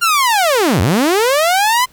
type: linear two-way sweep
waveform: sawtooth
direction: down then up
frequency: 1421 to 77.78 to 1035 Hz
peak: -7 dBFS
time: 0.01-1.86 s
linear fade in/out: 20 ms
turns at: 0.81 s
effects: pink hiss -49 dBFS RMS until 1.92 s